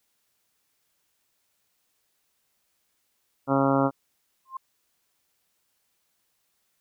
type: harmonic tone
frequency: 136.8 Hz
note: C#3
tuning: 23 cents flat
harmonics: 1 / 2 / 3 / 4 / 5 / 6 / 7 / 8 / 9 / 10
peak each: -29 / -23 / -31 / -26 / -30 / -31 / -31 / -33 / -32 / -33 dBFS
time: 3.47-3.91 s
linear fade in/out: 50 ms
type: tone with exponential growth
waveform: sine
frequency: 1056 Hz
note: C6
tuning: 16 cents sharp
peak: -28 dBFS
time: 4.45-4.57 s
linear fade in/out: 5 ms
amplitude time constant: 26 ms
effects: white hiss -73 dBFS RMS until 6.8 s